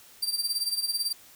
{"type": "tone with tremolo", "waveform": "sawtooth", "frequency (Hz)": 4699, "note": "D8", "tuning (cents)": 0, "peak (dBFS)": -21, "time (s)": [0.22, 1.13], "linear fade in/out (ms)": 10, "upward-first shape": "sine", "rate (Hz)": 18, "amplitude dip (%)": 75, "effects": ["white hiss -53 dBFS RMS until 1.35 s"]}